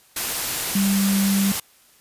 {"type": "tone in noise", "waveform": "sine", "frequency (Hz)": 196.9, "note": "G3", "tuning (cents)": 8, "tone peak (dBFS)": -17, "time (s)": [0.75, 1.52], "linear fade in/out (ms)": 5, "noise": "white", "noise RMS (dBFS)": -25, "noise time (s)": [0.16, 1.6], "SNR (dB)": 5, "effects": ["white hiss -55 dBFS RMS until 2 s", "resampled to 32000 Hz"]}